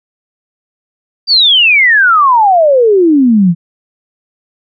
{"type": "exponential sweep", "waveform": "sine", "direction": "down", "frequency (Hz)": [4754, 162.6], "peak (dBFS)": -4, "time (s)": [1.27, 3.55], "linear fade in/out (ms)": 50, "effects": []}